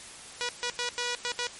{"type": "tone bursts at uneven times", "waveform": "5% pulse", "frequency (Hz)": 485.7, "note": "B4", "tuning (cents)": -29, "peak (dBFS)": -17, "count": 6, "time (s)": [[0.41, 0.49], [0.63, 0.7], [0.79, 0.89], [0.98, 1.15], [1.25, 1.32], [1.39, 1.47]], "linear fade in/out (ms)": 0, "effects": ["white hiss -45 dBFS RMS until 1.59 s", "MP3 48 kbps"]}